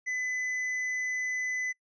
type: tone with hard clipping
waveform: sine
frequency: 2008 Hz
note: B6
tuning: 28 cents sharp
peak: -31 dBFS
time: 0.06-1.73 s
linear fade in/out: 20 ms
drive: 5 dB
effects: noise-tail reverb RT60 0.1 s tail -23 dB re dry + resampled to 24000 Hz